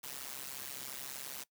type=noise with amplitude modulation; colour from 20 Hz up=white; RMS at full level=-40 dBFS; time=0.03-1.44 s; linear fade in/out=10 ms; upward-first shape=sine; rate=134 Hz; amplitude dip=100%; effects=noise-tail reverb RT60 0.1 s tail -20 dB re dry + high-pass 80 Hz 12 dB/octave